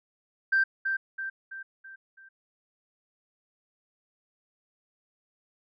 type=tone with echo; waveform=sine; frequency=1568 Hz; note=G6; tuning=in tune; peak=-19 dBFS; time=0.52-0.64 s; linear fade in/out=10 ms; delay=330 ms; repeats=5; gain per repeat=-6 dB; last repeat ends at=2.29 s; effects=tanh soft clip ceiling -16 dBFS